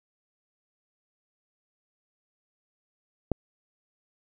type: click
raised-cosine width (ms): 2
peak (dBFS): -11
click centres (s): 3.317
effects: none